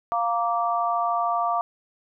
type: chord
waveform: sine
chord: Bb major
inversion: second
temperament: just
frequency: 699.2 / 932.3 / 1165.4 Hz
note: F5 / Bb5 / D6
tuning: +2 / 0 / -14 cents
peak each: -24 / -29 / -25 dBFS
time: 0.12-1.61 s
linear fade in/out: 0 ms
effects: none